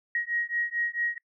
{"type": "beating tone pair", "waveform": "sine", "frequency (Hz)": [1888, 1892.5], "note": ["A#6", "A#6"], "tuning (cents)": [22, 26], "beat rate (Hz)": 4.5, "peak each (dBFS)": -30, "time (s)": [0.15, 1.18], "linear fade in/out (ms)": 2, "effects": ["noise-tail reverb RT60 0.1 s tail -26 dB re dry"]}